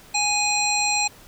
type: harmonic tone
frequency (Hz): 830.6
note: G#5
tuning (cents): 0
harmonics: 1 / 3 / 5 / 7 / 9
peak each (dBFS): -25 / -24 / -26 / -33 / -25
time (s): 0.14-1.08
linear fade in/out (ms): 10
effects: pink hiss -48 dBFS RMS until 1.27 s